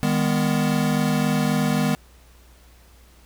square chord, G# minor, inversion second, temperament equal with one note detuned, 155.56 / 203.3 / 246.9 Hz, D#3 / G#3 / B3, 0 / -37 / 0 cents, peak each -24 dBFS, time 0.03-1.95 s, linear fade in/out 0 ms, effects added 60 Hz sine -49 dBFS peak until 3.25 s + pink hiss -55 dBFS RMS until 3.25 s

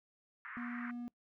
white band-pass noise, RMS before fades -47 dBFS, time 0.45-0.91 s, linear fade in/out 0 ms, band 1100 to 2000 Hz, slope 48 dB/octave
triangle tone, 240.9 Hz, B3, 43 cents flat, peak -38 dBFS, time 0.57-1.08 s, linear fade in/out 0 ms
effects noise-tail reverb RT60 0.1 s tail -24 dB re dry

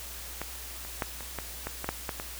clicks, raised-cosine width 0.5 ms, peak -18 / -27 / -13 / -26 / -18 / -17 / -18 / -13 / -16 / -20 dBFS, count 10, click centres 0.416 / 0.85 / 1.022 / 1.207 / 1.387 / 1.67 / 1.844 / 1.89 / 2.092 / 2.199 s, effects added 60 Hz sine -45 dBFS peak until 2.39 s + white hiss -42 dBFS RMS until 2.39 s

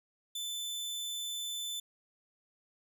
sawtooth tone, 3520 Hz, A7, in tune, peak -33 dBFS, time 0.35-1.8 s, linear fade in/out 5 ms, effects none

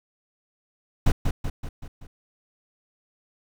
brown noise with echo, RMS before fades -17 dBFS, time 1.06-1.12 s, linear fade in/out 5 ms, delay 190 ms, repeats 5, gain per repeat -5 dB, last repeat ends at 2.07 s, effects none

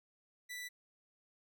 sawtooth tone, 1975.5 Hz, B6, in tune, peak -39 dBFS, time 0.49-0.69 s, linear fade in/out 20 ms, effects none

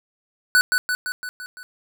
square tone with echo, 1490 Hz, F#6, 12 cents sharp, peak -13 dBFS, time 0.55-0.61 s, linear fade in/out 0 ms, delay 170 ms, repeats 6, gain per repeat -4 dB, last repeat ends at 1.63 s, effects none

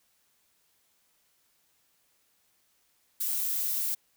violet noise, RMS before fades -30 dBFS, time 3.2-3.95 s, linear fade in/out 10 ms, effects white hiss -70 dBFS RMS until 4.16 s

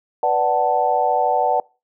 sine chord, B minor seventh, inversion none, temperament equal with one note detuned, 493.9 / 587.3 / 748.2 / 880 Hz, B4 / D5 / F#5 / A5, 0 / 0 / +19 / 0 cents, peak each -23 / -22 / -18 / -21 dBFS, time 0.23-1.6 s, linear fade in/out 2 ms, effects noise-tail reverb RT60 0.3 s tail -24 dB re dry

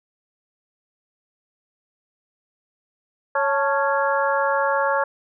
harmonic tone with a mistuned harmonic, 277.2 Hz, C#4, in tune, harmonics 2 / 3 / 4 / 5 / 6, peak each -22 / -24 / -25 / -26 / -27 dBFS, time 3.35-5.04 s, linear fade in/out 5 ms, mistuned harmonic 3, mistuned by +99 cents, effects none

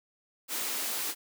white high-pass noise, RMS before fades -33 dBFS, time 0.48-1.15 s, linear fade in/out 50 ms, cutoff 210 Hz, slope 96 dB/octave, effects none

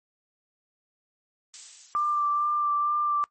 violet noise with exponential decay, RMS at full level -32 dBFS, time 1.54-2.88 s, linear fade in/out 0 ms, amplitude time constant 290 ms
sine tone with vibrato, 1182 Hz, D6, 11 cents sharp, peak -22 dBFS, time 1.95-3.24 s, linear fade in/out 0 ms, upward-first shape sine, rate 2.2 Hz, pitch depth 15 cents each way
effects noise-tail reverb RT60 0.1 s tail -21 dB re dry + MP3 32 kbps

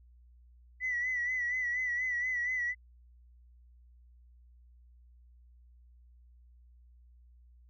sine tone with vibrato, 1975.5 Hz, B6, in tune, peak -29 dBFS, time 0.8-2.75 s, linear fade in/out 50 ms, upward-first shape sine, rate 4.2 Hz, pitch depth 54 cents each way, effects tanh soft clip ceiling -25 dBFS + added 60 Hz sine -56 dBFS peak until 7.69 s

